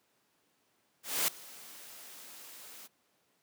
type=noise with ADSR envelope; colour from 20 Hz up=white; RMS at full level=-28 dBFS; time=1.03-2.88 s; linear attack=250 ms; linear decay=4 ms; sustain=-22 dB; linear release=25 ms; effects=pink hiss -73 dBFS RMS until 3.42 s + high-pass 200 Hz 12 dB/octave